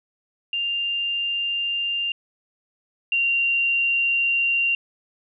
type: tone pair in turn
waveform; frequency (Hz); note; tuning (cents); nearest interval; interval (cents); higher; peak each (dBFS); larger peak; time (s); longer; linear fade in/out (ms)
sine; 2794 / 2767; F7 / F7; 0 / -17; unison; 17; first; -22 / -18; second; 0.53-2.12 / 3.12-4.75; second; 2
effects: none